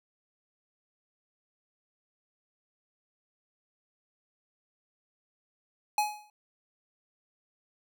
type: tone with exponential decay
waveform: square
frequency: 841 Hz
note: G#5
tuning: 22 cents sharp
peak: -22 dBFS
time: 5.98-6.3 s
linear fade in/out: 2 ms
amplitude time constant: 69 ms
effects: none